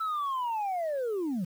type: linear sweep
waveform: sine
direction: down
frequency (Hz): 1330 to 162.7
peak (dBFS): -26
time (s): 0-1.45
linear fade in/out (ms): 10
effects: tanh soft clip ceiling -27 dBFS + 9-bit